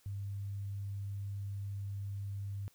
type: tone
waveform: sine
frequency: 99.7 Hz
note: G2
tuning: 30 cents sharp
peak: -37 dBFS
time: 0.06-2.68 s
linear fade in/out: 0 ms
effects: white hiss -68 dBFS RMS until 2.74 s

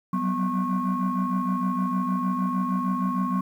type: tone cluster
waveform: sine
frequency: 185 / 191.5 / 248.2 / 1091 Hz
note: F#3 / G3 / B3 / C#6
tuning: 0 / -40 / +9 / -28 cents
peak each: -27 dBFS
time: 0.13-3.41 s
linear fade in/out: 5 ms
effects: tanh soft clip ceiling -17 dBFS + 9-bit

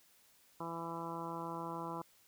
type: harmonic tone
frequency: 166.9 Hz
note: E3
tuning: 22 cents sharp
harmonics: 1 / 2 / 3 / 4 / 5 / 6 / 7 / 8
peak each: -47 / -46 / -49 / -51 / -48 / -44 / -50 / -52 dBFS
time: 0.6-2.02 s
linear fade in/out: 5 ms
effects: white hiss -67 dBFS RMS until 2.27 s

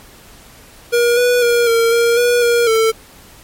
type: tone with pitch steps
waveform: square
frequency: 476.4 / 489.9 / 475.3 / 460.5 / 468.2 / 483.3 / 473.7 / 446.3 Hz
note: A#4 / B4 / A#4 / A#4 / A#4 / B4 / A#4 / A4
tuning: +38 / -14 / +34 / -21 / +8 / -38 / +28 / +25 cents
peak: -11 dBFS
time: 0.92-2.92 s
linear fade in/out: 20 ms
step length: 250 ms
effects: pink hiss -42 dBFS RMS until 3.43 s + MP3 64 kbps

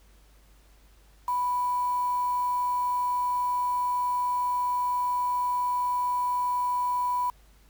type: tone with quantisation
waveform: sine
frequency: 987.8 Hz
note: B5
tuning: in tune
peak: -24 dBFS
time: 1.28-7.3 s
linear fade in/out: 2 ms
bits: 7
effects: added 50 Hz sine -55 dBFS peak until 7.69 s + pink hiss -62 dBFS RMS until 7.69 s

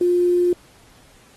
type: tone with quantisation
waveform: sine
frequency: 353.7 Hz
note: F4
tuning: 22 cents sharp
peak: -14 dBFS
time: 0.01-0.53 s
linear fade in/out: 2 ms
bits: 7
effects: pink hiss -52 dBFS RMS until 1.36 s + AAC 32 kbps

